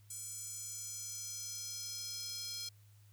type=tone with high-pass filter sweep; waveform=square; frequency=466.2 Hz; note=A#4; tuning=in tune; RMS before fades=-44 dBFS; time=0.1-2.69 s; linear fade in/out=5 ms; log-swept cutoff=7800 to 4600 Hz; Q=3.4; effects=added 103 Hz sine -59 dBFS peak until 3.12 s + white hiss -71 dBFS RMS until 3.12 s